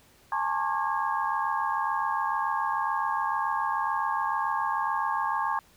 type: tone cluster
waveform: sine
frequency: 829 / 896 / 1082 / 1164 / 1641 Hz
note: G#5 / A5 / C#6 / D6 / G#6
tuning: -3 / +31 / -42 / -16 / -21 cents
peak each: -33 / -30 / -29 / -36 / -35 dBFS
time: 0.32-5.59 s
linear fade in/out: 2 ms
effects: pink hiss -59 dBFS RMS until 5.76 s